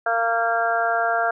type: harmonic tone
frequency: 230.2 Hz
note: A#3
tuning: 22 cents flat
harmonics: 2 / 3 / 4 / 5 / 6 / 7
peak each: -30 / -21 / -32 / -33 / -24 / -27 dBFS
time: 0.06-1.31 s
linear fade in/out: 5 ms
effects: none